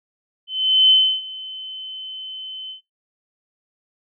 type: tone with ADSR envelope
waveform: sine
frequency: 3056 Hz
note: G7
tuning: 45 cents flat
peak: -9 dBFS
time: 0.47-2.81 s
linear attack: 430 ms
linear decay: 310 ms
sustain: -21 dB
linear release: 110 ms
effects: noise-tail reverb RT60 0.2 s tail -23 dB re dry